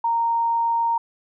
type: tone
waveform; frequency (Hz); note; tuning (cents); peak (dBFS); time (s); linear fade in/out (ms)
sine; 927; A#5; -10; -18; 0.04-0.98; 5
effects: none